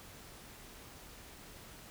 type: silence
effects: pink hiss -53 dBFS RMS until 1.9 s